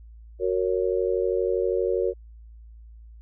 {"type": "chord", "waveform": "sine", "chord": "F# major", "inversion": "none", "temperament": "just", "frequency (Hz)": [370, 462.5, 555], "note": ["F#4", "A#4", "C#5"], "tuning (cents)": [0, -14, 2], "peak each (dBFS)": [-25, -25, -28], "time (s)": [0.39, 2.14], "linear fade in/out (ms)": 50, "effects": ["added 56 Hz sine -43 dBFS peak until 3.21 s"]}